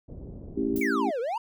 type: low-pass noise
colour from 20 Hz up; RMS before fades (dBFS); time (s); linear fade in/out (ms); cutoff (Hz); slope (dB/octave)
pink; -41; 0.08-0.8; 10; 470; 24
type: chord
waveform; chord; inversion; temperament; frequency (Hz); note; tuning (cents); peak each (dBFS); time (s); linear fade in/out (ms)
sine; A dominant seventh; none; just; 220 / 275 / 330 / 396; A3 / C#4 / E4 / G4; 0 / -14 / +2 / +18; -32 / -28 / -31 / -30; 0.56-1.11; 20
type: noise with exponential decay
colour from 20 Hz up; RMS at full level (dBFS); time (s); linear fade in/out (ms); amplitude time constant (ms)
violet; -37; 0.76-1; 0; 51
type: exponential two-way sweep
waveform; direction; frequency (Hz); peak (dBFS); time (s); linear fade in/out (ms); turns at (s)
triangle; down then up; 2349 to 445.7 to 979; -25; 0.81-1.38; 5; 1.2
effects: none